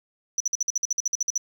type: tone bursts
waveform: sine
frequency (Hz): 5930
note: F#8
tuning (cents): +3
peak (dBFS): -19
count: 14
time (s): 0.38-1.378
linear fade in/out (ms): 2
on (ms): 23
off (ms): 52
effects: tanh soft clip ceiling -19 dBFS + 9-bit